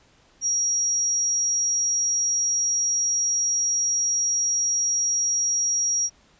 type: tone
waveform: sine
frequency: 5680 Hz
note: F8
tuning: 28 cents sharp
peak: -20 dBFS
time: 0.41-6.1 s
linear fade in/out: 50 ms
effects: pink hiss -58 dBFS RMS until 6.39 s + resampled to 16000 Hz